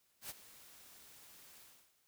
white noise with ADSR envelope, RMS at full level -44 dBFS, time 0.21-1.94 s, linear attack 89 ms, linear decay 26 ms, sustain -15 dB, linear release 330 ms, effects white hiss -75 dBFS RMS until 2.07 s

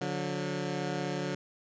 15% pulse tone pair together, 144.7 / 180.58 Hz, D3 / F#3, -25 / -42 cents, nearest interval major third, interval 383 cents, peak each -28 dBFS, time 0.01-1.35 s, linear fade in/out 5 ms, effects resampled to 16000 Hz

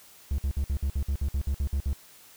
triangle tone bursts, 69.3 Hz, C#2, in tune, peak -22 dBFS, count 13, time 0.31-1.931 s, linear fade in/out 0 ms, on 73 ms, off 56 ms, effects white hiss -53 dBFS RMS until 2.36 s

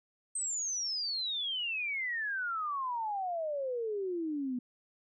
sine exponential sweep, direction down, 8372 to 242 Hz, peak -32 dBFS, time 0.35-4.59 s, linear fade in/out 5 ms, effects none

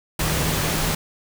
sine tone in noise, 156.4 Hz, D#3, 9 cents sharp, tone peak -26 dBFS, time 0.19-0.95 s, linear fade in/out 5 ms, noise pink, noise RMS -23 dBFS, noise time 0.19-0.95 s, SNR -6 dB, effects none

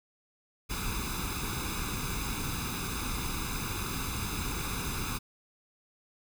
pink noise with comb filter, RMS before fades -34 dBFS, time 0.69-5.19 s, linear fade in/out 20 ms, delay 0.8 ms, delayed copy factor +0.8, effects none

